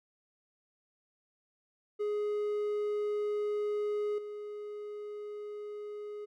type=tone with level steps; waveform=triangle; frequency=417.2 Hz; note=G#4; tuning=8 cents sharp; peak=-28 / -37 dBFS; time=1.99-6.26 s; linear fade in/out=20 ms; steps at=4.18 s; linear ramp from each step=5 ms; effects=none